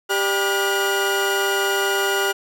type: tone cluster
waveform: 30% pulse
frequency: 394.3 / 594 / 974 / 1433 Hz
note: G4 / D5 / B5 / F6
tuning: +10 / +20 / -24 / +44 cents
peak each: -19 / -28 / -28 / -19 dBFS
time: 0.09-2.33 s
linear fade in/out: 20 ms
effects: none